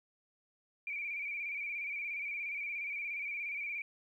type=tone with vibrato; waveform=sine; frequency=2329 Hz; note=D7; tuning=15 cents flat; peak=-36 dBFS; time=0.87-3.82 s; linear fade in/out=2 ms; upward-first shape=square; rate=17 Hz; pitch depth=45 cents each way; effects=12-bit